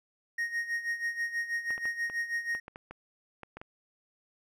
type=tone with tremolo; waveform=triangle; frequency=1866 Hz; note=A#6; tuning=1 cent sharp; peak=-26 dBFS; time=0.38-2.6 s; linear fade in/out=5 ms; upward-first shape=sine; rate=6.2 Hz; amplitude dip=75%
type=clicks; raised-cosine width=0.5 ms; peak=-28 dBFS; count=11; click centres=1.706 / 1.779 / 1.855 / 2.099 / 2.55 / 2.681 / 2.759 / 2.91 / 3.433 / 3.57 / 3.615 s
effects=none